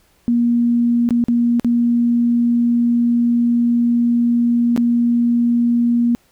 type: tone with dropouts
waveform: sine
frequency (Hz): 237.5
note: A#3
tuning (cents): +33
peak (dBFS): -12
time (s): 0.28-6.15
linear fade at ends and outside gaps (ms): 0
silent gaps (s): 1.09-1.107 / 1.24-1.284 / 1.597-1.646 / 4.763-4.776
effects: pink hiss -57 dBFS RMS until 6.31 s